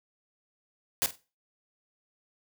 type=noise with echo; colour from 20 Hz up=white; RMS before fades=-26 dBFS; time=1.02-1.06 s; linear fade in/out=0 ms; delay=48 ms; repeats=2; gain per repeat=-15 dB; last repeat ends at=1.156 s; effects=noise-tail reverb RT60 0.3 s tail -17 dB re dry + high-pass 60 Hz 12 dB/octave